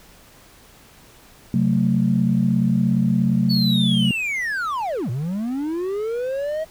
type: chord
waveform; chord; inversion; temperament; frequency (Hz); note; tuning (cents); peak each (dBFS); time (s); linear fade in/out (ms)
sine; F# diminished; second; just; 133.2 / 185 / 222; C3 / F#3 / A3; +31 / 0 / +16; -21 / -19 / -19; 1.54-4.11; 2
type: linear two-way sweep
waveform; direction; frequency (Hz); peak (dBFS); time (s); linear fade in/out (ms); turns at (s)
triangle; down then up; 4492 to 112 to 644; -20; 3.49-6.65; 20; 5.1
effects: tanh soft clip ceiling -6 dBFS + pink hiss -49 dBFS RMS until 6.7 s